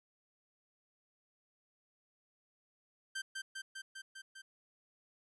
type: tone with echo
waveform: sawtooth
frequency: 1563 Hz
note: G6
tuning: 6 cents flat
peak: -34 dBFS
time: 3.15-3.22 s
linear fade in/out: 10 ms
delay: 200 ms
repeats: 6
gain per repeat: -2 dB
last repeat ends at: 4.42 s
effects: resampled to 24000 Hz